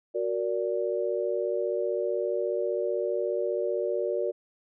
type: chord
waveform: sine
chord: Gb augmented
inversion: none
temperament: equal with one note detuned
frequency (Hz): 370 / 466.2 / 581.3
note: Gb4 / Bb4 / D5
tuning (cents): 0 / 0 / -18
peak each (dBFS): -30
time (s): 0.14-4.32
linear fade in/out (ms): 20
effects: none